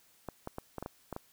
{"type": "clicks", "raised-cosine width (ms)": 1, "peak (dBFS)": -24, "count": 8, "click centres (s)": [0.287, 0.474, 0.584, 0.783, 0.826, 0.861, 1.127, 1.164], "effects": ["white hiss -65 dBFS RMS until 1.32 s"]}